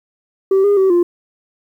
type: tone with pitch steps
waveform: sine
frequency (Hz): 386.1 / 406.4 / 382.6 / 349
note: G4 / G#4 / G4 / F4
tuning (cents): -26 / -38 / -42 / -1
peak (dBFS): -7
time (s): 0.51-1.03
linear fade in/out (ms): 5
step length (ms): 130
effects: tanh soft clip ceiling -8 dBFS + 8-bit